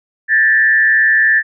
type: tone with frequency modulation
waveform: sine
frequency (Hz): 1760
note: A6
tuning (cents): 0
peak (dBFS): -8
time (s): 0.28-1.43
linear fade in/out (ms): 50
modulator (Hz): 123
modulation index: 0.7
effects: none